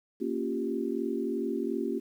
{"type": "chord", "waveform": "sine", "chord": "G half-diminished seventh", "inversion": "first", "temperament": "equal", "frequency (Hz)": [233.1, 277.2, 349.2, 392], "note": ["Bb3", "Db4", "F4", "G4"], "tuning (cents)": [0, 0, 0, 0], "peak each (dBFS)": -34, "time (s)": [0.2, 2], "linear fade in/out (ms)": 20, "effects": ["10-bit"]}